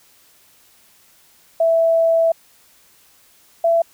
sine tone pair in turn, 659.3 / 669.3 Hz, E5 / E5, 0 / +26 cents, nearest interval unison, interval 26 cents, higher second, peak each -12 dBFS, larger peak neither, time 1.6-2.32 / 3.64-3.82 s, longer first, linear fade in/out 5 ms, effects white hiss -53 dBFS RMS until 3.93 s

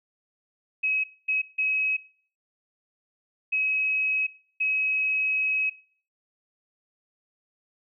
sine tone bursts at uneven times, 2553 Hz, D#7, 44 cents sharp, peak -22 dBFS, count 5, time 0.83-1.04 / 1.28-1.42 / 1.58-1.97 / 3.52-4.27 / 4.6-5.7 s, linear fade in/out 10 ms, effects noise-tail reverb RT60 0.5 s tail -20 dB re dry

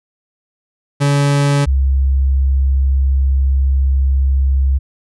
40% pulse / sine tone pair in turn, 142.4 / 67.24 Hz, C#3 / C2, +47 / +48 cents, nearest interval octave + minor second, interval 1299 cents, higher first, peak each -10 dBFS, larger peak neither, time 1-1.66 / 1.66-4.79 s, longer second, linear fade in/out 20 ms, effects resampled to 24000 Hz

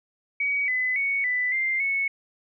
sine tone with pitch steps, 2261 / 2014 / 2224 / 1991 / 2095 / 2206 Hz, C#7 / B6 / C#7 / B6 / C7 / C#7, +34 / +33 / +5 / +14 / +2 / -9 cents, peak -22 dBFS, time 0.4-2.08 s, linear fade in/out 5 ms, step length 280 ms, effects none

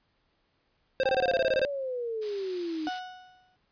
square tone bursts, 528 Hz, C5, 16 cents sharp, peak -23 dBFS, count 12, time 1-1.65 s, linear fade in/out 0 ms, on 34 ms, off 22 ms
sine exponential sweep, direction down, 804 to 301.6 Hz, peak -30 dBFS, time 1.05-2.89 s, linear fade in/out 10 ms
blue noise, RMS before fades -38 dBFS, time 2.21-3 s, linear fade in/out 20 ms
35% pulse tone with exponential decay, 736 Hz, F#5, 9 cents flat, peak -27 dBFS, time 2.87-3.56 s, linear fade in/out 0 ms, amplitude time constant 150 ms
effects pink hiss -72 dBFS RMS until 3.71 s + resampled to 11025 Hz

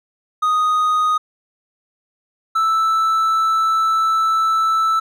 triangle tone pair in turn, 1244.5 / 1318.5 Hz, D#6 / E6, 0 / 0 cents, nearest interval minor second, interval 100 cents, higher second, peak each -12 dBFS, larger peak neither, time 0.42-1.18 / 2.55-5 s, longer second, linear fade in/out 10 ms, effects none

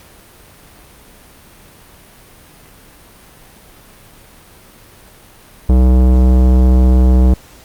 sine tone with tanh clipping, 63.2 Hz, B1, 41 cents sharp, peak -8 dBFS, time 5.69-7.34 s, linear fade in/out 5 ms, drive 18 dB, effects pink hiss -42 dBFS RMS until 7.64 s + Opus 48 kbps

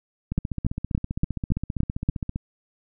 two click trains, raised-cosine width 5 ms, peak -9 / -15 dBFS, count 7 / 32, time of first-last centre 0.38-2.089 / 0.32-2.359 s, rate 3.51 / 15.2 Hz, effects none

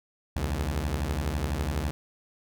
sawtooth beating tone pair, 66 / 78 Hz, C2 / D#2, +16 / +5 cents, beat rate 12 Hz, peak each -26 dBFS, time 0.36-1.91 s, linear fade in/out 0 ms, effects none

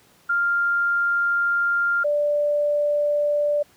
sine tone pair in turn, 1396.9 / 587.3 Hz, F6 / D5, 0 / 0 cents, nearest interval octave + minor third, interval 1500 cents, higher first, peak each -18 / -18 dBFS, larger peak neither, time 0.29-2.04 / 2.04-3.63 s, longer first, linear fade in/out 10 ms, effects pink hiss -56 dBFS RMS until 3.76 s + high-pass 100 Hz 12 dB/octave

